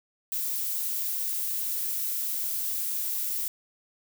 violet noise, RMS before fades -30 dBFS, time 0.32-3.48 s, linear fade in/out 2 ms, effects none

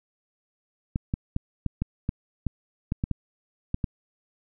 clicks, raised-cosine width 5 ms, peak -13 dBFS, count 12, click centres 0.959 / 1.139 / 1.364 / 1.663 / 1.82 / 2.091 / 2.467 / 2.921 / 3.039 / 3.113 / 3.744 / 3.842 s, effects none

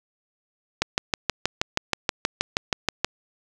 click train, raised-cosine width 0.2 ms, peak -3 dBFS, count 15, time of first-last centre 0.82-3.046 s, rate 6.29 Hz, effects none

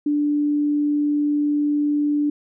sine tone, 293.7 Hz, D4, in tune, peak -17 dBFS, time 0.06-2.3 s, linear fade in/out 5 ms, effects none

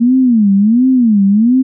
sine tone with vibrato, 226.4 Hz, A3, 50 cents sharp, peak -6 dBFS, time 0-1.63 s, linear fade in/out 20 ms, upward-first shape sine, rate 1.4 Hz, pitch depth 250 cents each way, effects none

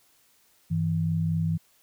sine tone pair together, 98.32 / 162.8 Hz, G2 / E3, +6 / -21 cents, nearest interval major sixth, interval 873 cents, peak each -29 / -24 dBFS, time 0.7-1.58 s, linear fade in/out 20 ms, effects white hiss -63 dBFS RMS until 1.82 s

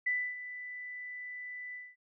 sine tone with ADSR envelope, 1988 Hz, B6, 11 cents sharp, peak -27 dBFS, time 0.06-1.96 s, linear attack 10 ms, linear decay 280 ms, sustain -13 dB, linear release 220 ms, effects none

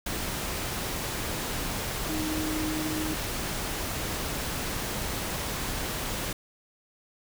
sine tone in noise, 311.1 Hz, D#4, in tune, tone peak -30 dBFS, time 2.09-3.14 s, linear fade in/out 5 ms, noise pink, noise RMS -32 dBFS, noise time 0.06-6.33 s, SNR -1 dB, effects none

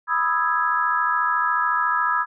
sine chord, E major seventh, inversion second, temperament equal, 987.8 / 1244.5 / 1318.5 / 1661.2 Hz, B5 / D#6 / E6 / G#6, 0 / 0 / 0 / 0 cents, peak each -24 dBFS, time 0.07-2.26 s, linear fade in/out 50 ms, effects none

